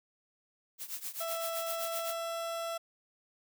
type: noise with tremolo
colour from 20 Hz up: blue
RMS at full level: -37 dBFS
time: 0.78-2.15 s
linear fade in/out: 50 ms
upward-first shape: triangle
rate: 7.8 Hz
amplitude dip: 90%
type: tone with pitch glide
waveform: 30% pulse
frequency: 663 to 668.4 Hz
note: E5 to E5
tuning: +10 to +24 cents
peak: -32 dBFS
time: 1.2-2.78 s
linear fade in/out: 10 ms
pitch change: +14 cents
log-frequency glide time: 1.55-2.37 s
effects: none